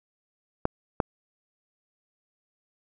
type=clicks; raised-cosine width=1 ms; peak=-9 / -8 dBFS; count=2; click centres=0.654 / 1.002 s; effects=none